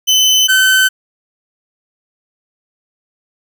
30% pulse tone pair in turn, 3035 / 1528.5 Hz, F#7 / G6, +43 / -44 cents, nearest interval octave, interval 1187 cents, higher first, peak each -5 dBFS, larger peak neither, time 0.07-0.48 / 0.48-0.89 s, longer neither, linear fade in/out 20 ms, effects none

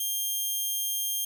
5% pulse tone, 3200 Hz, G7, 35 cents sharp, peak -19 dBFS, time 0-1.25 s, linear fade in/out 5 ms, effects none

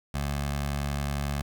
15% pulse tone with notch filter, 71 Hz, C#2, 42 cents sharp, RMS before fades -30 dBFS, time 0.14-1.42 s, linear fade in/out 5 ms, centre 310 Hz, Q 1.2, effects 9-bit

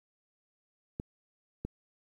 clicks, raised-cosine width 3 ms, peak -22 dBFS, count 2, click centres 0.999 / 1.65 s, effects 10-bit

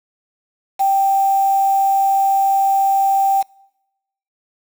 sine tone with quantisation, 783 Hz, G5, 2 cents flat, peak -12 dBFS, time 0.79-3.43 s, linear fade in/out 20 ms, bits 5, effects noise-tail reverb RT60 0.9 s tail -26 dB re dry

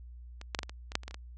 clicks, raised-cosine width 0.2 ms, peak -27 / -13 / -13 / -19 / -25 / -25 / -10 / -30 / -23 / -29 / -24 dBFS, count 11, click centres 0.414 / 0.548 / 0.59 / 0.632 / 0.695 / 0.919 / 0.954 / 1.034 / 1.08 / 1.11 / 1.144 s, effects added 60 Hz sine -45 dBFS peak until 1.37 s + resampled to 22050 Hz

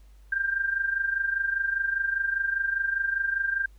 sine tone with amplitude modulation, 1589 Hz, G6, 23 cents sharp, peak -21 dBFS, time 0.32-3.66 s, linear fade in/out 5 ms, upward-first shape sine, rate 25 Hz, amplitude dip 70%, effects added 50 Hz sine -49 dBFS peak until 3.78 s + pink hiss -66 dBFS RMS until 3.78 s

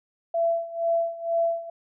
sine tone with tremolo, 671 Hz, E5, 31 cents sharp, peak -19 dBFS, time 0.34-1.7 s, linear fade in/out 5 ms, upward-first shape sine, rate 2.1 Hz, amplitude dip 85%, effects none

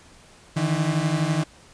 35% pulse beating tone pair, 150.7 / 162.7 Hz, D3 / E3, +45 / -22 cents, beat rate 12 Hz, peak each -22 dBFS, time 0.56-1.44 s, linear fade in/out 10 ms, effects pink hiss -51 dBFS RMS until 1.73 s + resampled to 22050 Hz

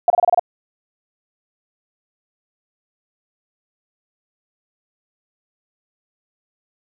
sine tone bursts, 701 Hz, F5, 6 cents sharp, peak -9 dBFS, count 7, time 0.08-0.395 s, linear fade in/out 2 ms, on 21 ms, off 28 ms, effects none

